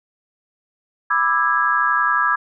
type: chord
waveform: sine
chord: E dominant seventh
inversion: second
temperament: just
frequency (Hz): 988.9 / 1186.7 / 1318.5 / 1648.1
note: B5 / D6 / E6 / G#6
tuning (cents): +2 / +18 / 0 / -14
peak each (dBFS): -23 / -20 / -21 / -19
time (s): 1.1-2.36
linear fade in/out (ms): 10
effects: none